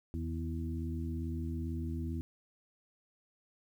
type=harmonic tone with a mistuned harmonic; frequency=82.41 Hz; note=E2; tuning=in tune; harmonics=1 / 2 / 3 / 4; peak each=-36 / -43 / -41 / -44 dBFS; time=0.14-2.21 s; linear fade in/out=0 ms; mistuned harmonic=2; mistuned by=-48 cents; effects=11-bit